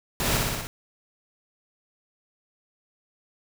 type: noise with echo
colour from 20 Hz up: pink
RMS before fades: -26 dBFS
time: 0.2-0.37 s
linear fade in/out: 0 ms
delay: 60 ms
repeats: 5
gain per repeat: -2 dB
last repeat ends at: 0.67 s
effects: none